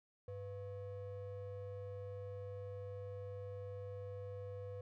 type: ring-modulated tone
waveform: triangle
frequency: 297.9 Hz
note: D4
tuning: 25 cents sharp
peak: -39 dBFS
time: 0.28-4.81 s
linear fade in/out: 2 ms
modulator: 199 Hz
effects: none